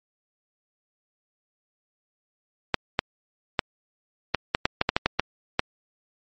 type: clicks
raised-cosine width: 0.3 ms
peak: -3 dBFS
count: 12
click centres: 2.743 / 2.991 / 3.592 / 4.347 / 4.549 / 4.655 / 4.814 / 4.891 / 4.965 / 5.06 / 5.196 / 5.594 s
effects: MP3 32 kbps